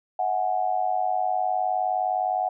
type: tone with amplitude modulation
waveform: sine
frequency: 740 Hz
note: F#5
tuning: in tune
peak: -18 dBFS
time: 0.19-2.49 s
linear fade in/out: 5 ms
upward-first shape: sine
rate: 99.7 Hz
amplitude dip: 85%
effects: none